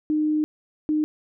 sine tone pair in turn, 305.5 / 305.5 Hz, D#4 / D#4, -32 / -32 cents, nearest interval unison, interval 0 cents, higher neither, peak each -19 dBFS, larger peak neither, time 0.1-0.44 / 0.89-1.04 s, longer first, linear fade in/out 0 ms, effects none

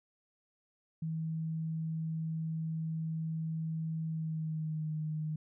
sine tone with pitch glide, 160.6 to 154.95 Hz, E3 to D#3, -45 to -7 cents, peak -33 dBFS, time 1.02-5.36 s, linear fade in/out 5 ms, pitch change -62 cents, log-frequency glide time 4.06-4.92 s, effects none

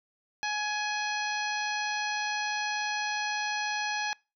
harmonic tone with a mistuned harmonic, 839 Hz, G#5, 17 cents sharp, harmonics 1 / 2 / 3 / 4 / 5 / 6 / 7, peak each -33 / -33 / -36 / -42 / -39 / -44 / -42 dBFS, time 0.43-4.13 s, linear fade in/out 0 ms, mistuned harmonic 4, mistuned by -30 cents, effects noise-tail reverb RT60 0.3 s tail -26 dB re dry

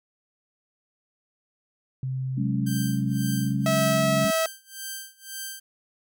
sine tone with pitch glide, 130.81 to 140.2 Hz, C3 to C#3, 0 to +20 cents, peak -26 dBFS, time 2.03-4.25 s, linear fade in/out 2 ms, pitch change +120 cents, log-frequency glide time 3.46-3.79 s
sine chord, F# suspended second, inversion none, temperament equal, 185 / 207.7 / 277.2 Hz, F#3 / G#3 / C#4, 0 / 0 / 0 cents, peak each -30 / -27 / -31 dBFS, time 2.37-4.31 s, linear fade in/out 10 ms
5% pulse tone with tremolo, 1568 Hz, G6, in tune, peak -21 dBFS, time 2.66-5.6 s, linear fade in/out 10 ms, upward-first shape sine, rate 1.9 Hz, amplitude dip 95%
sawtooth tone, 648 Hz, E5, 30 cents flat, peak -18 dBFS, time 3.66-4.46 s, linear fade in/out 2 ms
effects none

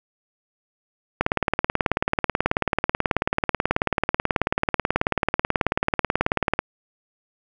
click train, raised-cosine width 0.5 ms, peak -4 dBFS, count 100, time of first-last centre 1.21-6.59 s, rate 18.4 Hz, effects none

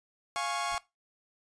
sawtooth chord, Db major, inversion first, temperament equal with one note detuned, 698.5 / 830.6 / 1101.7 Hz, F5 / Ab5 / Db6, 0 / 0 / -11 cents, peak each -32 / -33 / -30 dBFS, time 0.36-0.78 s, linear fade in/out 0 ms
brown noise with exponential growth, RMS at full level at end -44 dBFS, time 0.64-0.75 s, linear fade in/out 5 ms, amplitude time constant 23 ms
effects noise-tail reverb RT60 0.2 s tail -19 dB re dry + resampled to 22050 Hz

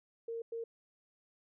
sine tone bursts at uneven times, 460 Hz, A#4, 23 cents flat, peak -37 dBFS, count 2, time 0.28-0.42 / 0.52-0.64 s, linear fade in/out 5 ms, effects none

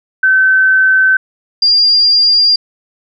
sine tone pair in turn, 1533 / 4797 Hz, G6 / D8, -39 / +36 cents, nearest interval octave + minor sixth, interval 1975 cents, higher second, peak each -6 dBFS, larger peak neither, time 0.23-1.17 / 1.62-2.56 s, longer neither, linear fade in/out 5 ms, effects none

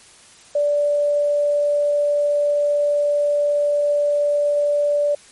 sine tone, 583 Hz, D5, 13 cents flat, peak -15 dBFS, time 0.55-5.15 s, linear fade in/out 5 ms, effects white hiss -47 dBFS RMS until 5.31 s + MP3 48 kbps

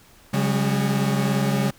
40% pulse chord, C# suspended fourth, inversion none, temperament equal with one note detuned, 138.59 / 185 / 202.3 Hz, C#3 / F#3 / G#3, 0 / 0 / -45 cents, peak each -22 / -27 / -22 dBFS, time 0.33-1.71 s, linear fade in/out 10 ms, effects pink hiss -52 dBFS RMS until 1.78 s

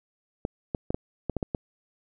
clicks, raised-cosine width 2 ms, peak -14 dBFS, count 8, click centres 0.451 / 0.748 / 0.905 / 0.945 / 1.297 / 1.367 / 1.428 / 1.548 s, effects none

